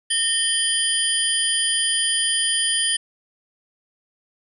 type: tone cluster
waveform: sine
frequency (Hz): 1826 / 3090 / 3328 / 4874 / 9530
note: A#6 / G7 / G#7 / D#8 / D9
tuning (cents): -36 / -26 / +3 / -37 / +24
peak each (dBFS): -28 / -22 / -31 / -30 / -22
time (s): 0.1-2.97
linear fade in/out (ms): 10
effects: none